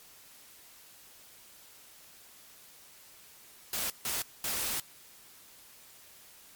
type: noise bursts at uneven times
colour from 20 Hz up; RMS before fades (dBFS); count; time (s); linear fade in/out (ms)
white; -33; 3; 3.73-3.9 / 4.05-4.22 / 4.44-4.8; 2
effects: white hiss -55 dBFS RMS until 6.55 s + MP3 96 kbps